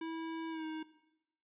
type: tone with pitch glide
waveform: square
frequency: 325.8 to 314.9 Hz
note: E4 to D#4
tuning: -20 to +21 cents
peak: -39 dBFS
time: 0.01-0.83 s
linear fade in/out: 5 ms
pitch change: -59 cents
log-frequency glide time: 0.5-0.65 s
effects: noise-tail reverb RT60 0.9 s tail -17 dB re dry + resampled to 8000 Hz